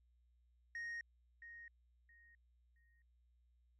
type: tone with echo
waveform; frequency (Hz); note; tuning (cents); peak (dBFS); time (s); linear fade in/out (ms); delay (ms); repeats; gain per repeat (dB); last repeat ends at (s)
sine; 1864.7; A#6; 0; -40; 0.75-1.01; 2; 670; 3; -12; 3.02
effects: tanh soft clip ceiling -42 dBFS + added 60 Hz sine -70 dBFS peak until 3.79 s